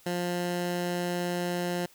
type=tone; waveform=15% pulse; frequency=176.3 Hz; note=F3; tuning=17 cents sharp; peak=-22 dBFS; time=0.06-1.86 s; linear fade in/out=5 ms; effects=white hiss -58 dBFS RMS until 1.94 s